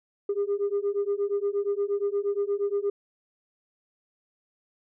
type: beating tone pair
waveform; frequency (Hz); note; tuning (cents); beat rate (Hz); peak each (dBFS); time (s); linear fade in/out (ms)
sine; 400 / 408.5; G4 / G#4; +35 / -29; 8.5; -26; 0.29-2.9; 5
effects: tanh soft clip ceiling -20 dBFS